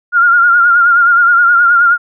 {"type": "tone with vibrato", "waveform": "sine", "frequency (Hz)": 1406, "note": "F6", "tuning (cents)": 11, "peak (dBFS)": -5, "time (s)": [0.12, 1.98], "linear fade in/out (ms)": 50, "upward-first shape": "triangle", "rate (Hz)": 9.5, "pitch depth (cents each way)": 61, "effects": []}